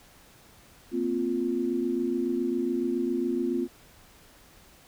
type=chord; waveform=sine; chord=Bb suspended second; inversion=none; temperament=equal with one note detuned; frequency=233.1 / 260.3 / 349.2 Hz; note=Bb3 / C4 / F4; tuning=0 / -9 / 0 cents; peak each=-32 / -29 / -28 dBFS; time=0.91-3.68 s; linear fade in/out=50 ms; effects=pink hiss -55 dBFS RMS until 4.87 s